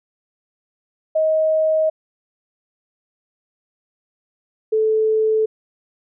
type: tone pair in turn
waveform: sine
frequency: 630 / 436.8 Hz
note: D#5 / A4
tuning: +21 / -13 cents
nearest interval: tritone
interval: 634 cents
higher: first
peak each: -14 dBFS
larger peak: neither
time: 1.15-1.9 / 4.72-5.46 s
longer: first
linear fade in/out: 10 ms
effects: none